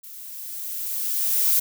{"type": "noise with level ramp", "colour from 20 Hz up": "violet", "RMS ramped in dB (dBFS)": [-41, -18], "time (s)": [0.03, 1.6], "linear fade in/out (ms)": 10, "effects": []}